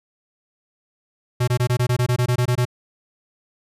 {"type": "tone bursts", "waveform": "square", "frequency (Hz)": 123.4, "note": "B2", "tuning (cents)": -1, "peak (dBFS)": -17, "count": 13, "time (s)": [1.4, 2.653], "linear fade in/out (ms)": 10, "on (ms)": 77, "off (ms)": 21, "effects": ["resampled to 32000 Hz"]}